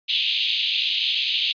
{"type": "band-pass noise", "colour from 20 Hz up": "white", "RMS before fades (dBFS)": -23, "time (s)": [0.08, 1.53], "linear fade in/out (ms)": 20, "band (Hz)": [2700, 3900], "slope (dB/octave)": 48, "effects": ["resampled to 11025 Hz"]}